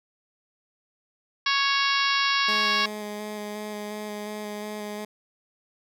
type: harmonic tone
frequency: 554.4 Hz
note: C#5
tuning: in tune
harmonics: 2 / 3 / 4 / 5 / 6 / 7 / 8 / 9 / 10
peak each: -26 / -28 / -29 / -30 / -31 / -31 / -32 / -33 / -33 dBFS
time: 1.46-2.86 s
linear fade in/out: 5 ms
type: tone with vibrato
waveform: 15% pulse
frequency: 210 Hz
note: G#3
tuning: 19 cents sharp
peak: -26 dBFS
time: 2.48-5.05 s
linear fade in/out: 5 ms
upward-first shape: square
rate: 2.8 Hz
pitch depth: 12 cents each way
effects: none